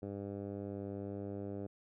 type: tone with low-pass filter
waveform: 10% pulse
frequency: 99.9 Hz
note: G2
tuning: 33 cents sharp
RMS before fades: -42 dBFS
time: 0.02-1.67 s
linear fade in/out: 10 ms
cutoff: 520 Hz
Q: 1.1
effects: none